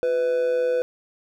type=tone with amplitude modulation; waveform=triangle; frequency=498.9 Hz; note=B4; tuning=17 cents sharp; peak=-15 dBFS; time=0.03-0.82 s; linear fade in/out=0 ms; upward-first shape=sine; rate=143 Hz; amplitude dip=50%; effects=none